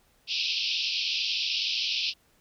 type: band-pass noise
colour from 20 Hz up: pink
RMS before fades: -29 dBFS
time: 0.27-2.14 s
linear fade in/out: 50 ms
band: 2500 to 5400 Hz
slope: 96 dB/octave
effects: pink hiss -65 dBFS RMS until 2.4 s